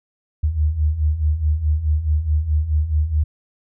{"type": "beating tone pair", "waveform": "sine", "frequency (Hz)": [73.42, 78.12], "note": ["D2", "D#2"], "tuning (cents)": [0, 8], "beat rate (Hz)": 4.7, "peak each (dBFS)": [-22, -17], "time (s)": [0.43, 3.24], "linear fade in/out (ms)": 10, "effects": []}